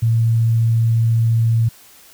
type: tone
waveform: sine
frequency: 114.3 Hz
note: A#2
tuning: 34 cents flat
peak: -12 dBFS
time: 0.02-1.69 s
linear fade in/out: 10 ms
effects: white hiss -46 dBFS RMS until 2.13 s